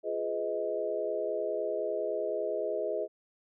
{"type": "chord", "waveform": "sine", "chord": "F half-diminished seventh", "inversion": "none", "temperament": "just", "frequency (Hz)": [349.2, 419.1, 502.9, 628.6], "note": ["F4", "Ab4", "Cb5", "Eb5"], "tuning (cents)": [0, 16, 31, 18], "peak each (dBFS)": [-39, -34, -37, -33], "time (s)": [0.03, 3.08], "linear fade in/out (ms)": 50, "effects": []}